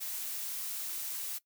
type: noise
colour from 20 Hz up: blue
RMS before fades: -38 dBFS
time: 0-1.39 s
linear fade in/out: 20 ms
effects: noise-tail reverb RT60 0.1 s tail -19 dB re dry